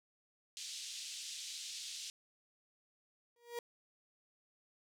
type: band-pass noise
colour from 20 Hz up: pink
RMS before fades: -46 dBFS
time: 0.57-2.1 s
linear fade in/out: 0 ms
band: 3200 to 7900 Hz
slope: 24 dB/octave
type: tone with exponential growth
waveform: 35% pulse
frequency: 474.8 Hz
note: A#4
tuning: 32 cents sharp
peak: -35 dBFS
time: 3.36-3.59 s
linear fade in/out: 2 ms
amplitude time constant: 50 ms
effects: none